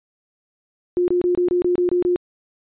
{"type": "tone bursts", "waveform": "sine", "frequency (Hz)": 355.7, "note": "F4", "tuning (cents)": 32, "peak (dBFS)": -15, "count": 9, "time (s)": [0.97, 2.16], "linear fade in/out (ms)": 0, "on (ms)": 110, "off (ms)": 25, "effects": ["resampled to 8000 Hz"]}